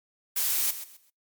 blue noise with echo, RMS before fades -26 dBFS, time 0.36-0.71 s, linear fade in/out 5 ms, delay 130 ms, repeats 3, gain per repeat -12 dB, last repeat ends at 1.1 s, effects noise-tail reverb RT60 0.2 s tail -25 dB re dry + MP3 96 kbps

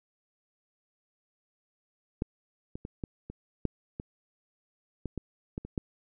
clicks, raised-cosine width 3 ms, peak -16 / -25 / -25 / -21 / -27 / -14 / -23 / -21 / -21 / -21 / -27 / -17 dBFS, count 12, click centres 2.221 / 2.755 / 2.851 / 3.038 / 3.3 / 3.653 / 3.999 / 5.057 / 5.177 / 5.579 / 5.65 / 5.778 s, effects none

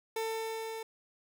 30% pulse tone with level ramp, 446.8 Hz, A4, 27 cents sharp, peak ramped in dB -29 to -36 dBFS, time 0.16-0.83 s, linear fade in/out 5 ms, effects none

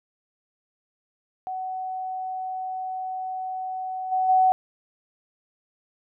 sine tone with level steps, 749 Hz, F#5, 21 cents sharp, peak -28 / -20 / -15 dBFS, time 1.47-4.52 s, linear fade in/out 0 ms, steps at 4.11 / 4.28 s, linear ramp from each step 20 ms, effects none

